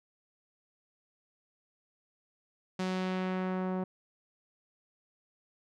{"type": "tone with low-pass filter sweep", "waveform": "sawtooth", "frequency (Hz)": 185.7, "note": "F#3", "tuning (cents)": 7, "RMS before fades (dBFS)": -33, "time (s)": [2.79, 3.84], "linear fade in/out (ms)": 5, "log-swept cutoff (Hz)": [6000, 910], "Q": 0.9, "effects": []}